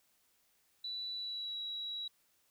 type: tone with pitch glide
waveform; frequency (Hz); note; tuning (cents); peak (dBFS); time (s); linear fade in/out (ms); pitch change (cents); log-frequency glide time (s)
sine; 3959 to 3886; B7 to B7; +3 to -29; -38; 0.84-2.08; 5; -32; 1.15-1.59
effects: white hiss -73 dBFS RMS until 2.5 s